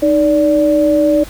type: tone pair together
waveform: sine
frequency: 308.4 / 580.9 Hz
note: D#4 / D5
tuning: -15 / -19 cents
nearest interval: major seventh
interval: 1096 cents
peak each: -12 / -11 dBFS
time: 0.02-1.24 s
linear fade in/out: 10 ms
effects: added 50 Hz sine -35 dBFS peak until 1.29 s + pink hiss -35 dBFS RMS until 1.29 s